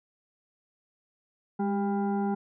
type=tone with frequency modulation; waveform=sine; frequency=203.2 Hz; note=G#3; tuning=38 cents flat; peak=-25 dBFS; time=1.59-2.35 s; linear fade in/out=10 ms; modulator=598 Hz; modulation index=0.91; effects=none